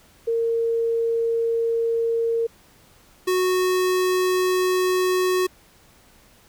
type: tone pair in turn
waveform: sine / square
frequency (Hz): 460 / 368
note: A#4 / F#4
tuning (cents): -23 / -9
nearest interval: major third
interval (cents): 386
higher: first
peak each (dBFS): -19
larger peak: neither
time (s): 0.27-2.47 / 3.27-5.47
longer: neither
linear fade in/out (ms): 10
effects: pink hiss -54 dBFS RMS until 6.48 s